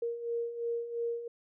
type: beating tone pair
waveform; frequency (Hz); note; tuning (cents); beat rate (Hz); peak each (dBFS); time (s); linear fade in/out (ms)
sine; 466.2 / 469.1; A#4 / A#4; 0 / +11; 2.9; -39 / -33; 0.02-1.28; 5
effects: none